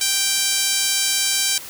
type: tone with high-pass filter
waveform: 5% pulse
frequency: 784 Hz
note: G5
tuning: in tune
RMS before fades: -20 dBFS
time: 0.01-1.58 s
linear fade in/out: 2 ms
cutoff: 2200 Hz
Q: 0.56
effects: white hiss -36 dBFS RMS until 1.69 s